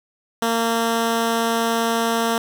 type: tone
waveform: 10% pulse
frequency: 229.4 Hz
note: A#3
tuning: 28 cents flat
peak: -10 dBFS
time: 0.42-2.38 s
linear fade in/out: 2 ms
effects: none